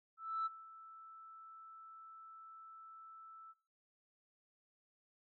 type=tone with ADSR envelope; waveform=sine; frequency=1319 Hz; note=E6; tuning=1 cent sharp; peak=-33 dBFS; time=0.17-3.54 s; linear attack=290 ms; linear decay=23 ms; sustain=-20 dB; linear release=36 ms; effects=noise-tail reverb RT60 0.7 s tail -26 dB re dry + tanh soft clip ceiling -31 dBFS